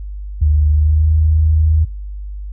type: tone with pitch glide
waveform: sine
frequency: 75.1 to 78.52 Hz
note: D2 to D#2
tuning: +39 to +16 cents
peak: -9 dBFS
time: 0.41-1.85 s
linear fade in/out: 10 ms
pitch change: +77 cents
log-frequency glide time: 0.68-1.11 s
effects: noise-tail reverb RT60 0.4 s tail -25 dB re dry + added 50 Hz sine -24 dBFS peak until 2.52 s